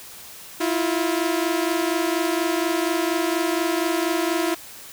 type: tone pair together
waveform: sawtooth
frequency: 325.8 / 350 Hz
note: E4 / F4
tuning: -20 / +4 cents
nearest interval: minor second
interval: 124 cents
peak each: -19 / -20 dBFS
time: 0.6-4.55 s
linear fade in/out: 10 ms
effects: white hiss -41 dBFS RMS until 4.92 s